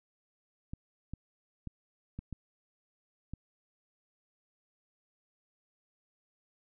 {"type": "clicks", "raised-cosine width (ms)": 5, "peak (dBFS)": -27, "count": 6, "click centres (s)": [0.735, 1.136, 1.673, 2.19, 2.327, 3.336], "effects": []}